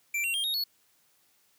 square tone with pitch steps, 2349 / 2745 / 3209 / 3750 / 4383 Hz, D7 / F7 / G7 / A#7 / C#8, 0 / -31 / +40 / +10 / -20 cents, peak -28 dBFS, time 0.14-0.64 s, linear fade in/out 5 ms, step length 100 ms, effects white hiss -67 dBFS RMS until 1.58 s + high-pass 80 Hz 12 dB/octave

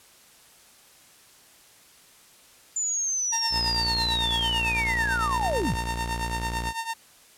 sine linear sweep, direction down, 7100 to 65.41 Hz, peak -24 dBFS, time 2.76-5.75 s, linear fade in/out 5 ms
sawtooth tone with tremolo, 911 Hz, A#5, 40 cents flat, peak -22 dBFS, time 3.32-6.94 s, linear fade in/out 10 ms, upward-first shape triangle, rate 9 Hz, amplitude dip 85%
sawtooth tone, 58.8 Hz, A#1, 16 cents sharp, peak -26 dBFS, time 3.5-6.73 s, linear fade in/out 50 ms
effects white hiss -54 dBFS RMS until 7.37 s + low-pass 12000 Hz 12 dB/octave

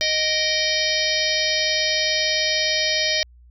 harmonic tone with a mistuned harmonic, 622.3 Hz, D#5, in tune, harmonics 1 / 3 / 4 / 5 / 6 / 7 / 8 / 9, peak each -27 / -27 / -27 / -27 / -27 / -27 / -27 / -27 dBFS, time 0.01-3.23 s, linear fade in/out 0 ms, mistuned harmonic 4, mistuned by -110 cents, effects added 60 Hz sine -46 dBFS peak until 3.5 s

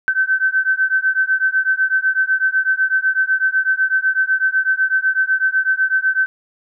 sine beating tone pair, 1533 / 1541 Hz, G6 / G6, -39 / -30 cents, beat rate 8 Hz, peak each -17 dBFS, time 0.08-6.26 s, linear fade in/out 0 ms, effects none

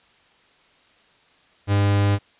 45% pulse tone, 100.9 Hz, G#2, 49 cents flat, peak -16 dBFS, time 1.67-2.19 s, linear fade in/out 50 ms, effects white hiss -57 dBFS RMS until 2.39 s + resampled to 8000 Hz

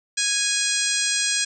harmonic tone, 827 Hz, G#5, 8 cents flat, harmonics 2 / 3 / 4 / 5 / 6 / 7 / 8 / 9 / 10, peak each -29 / -29 / -29 / -29 / -29 / -29 / -29 / -29 / -29 dBFS, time 0.17-1.45 s, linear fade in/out 10 ms, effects none

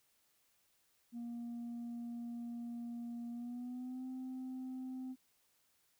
sine tone with pitch glide, 236.5 to 257.9 Hz, A#3 to C4, +25 to -25 cents, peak -39 dBFS, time 1.12-5.16 s, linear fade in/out 50 ms, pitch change +150 cents, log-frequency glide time 3.31-4.05 s, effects tanh soft clip ceiling -40 dBFS + white hiss -75 dBFS RMS until 5.99 s

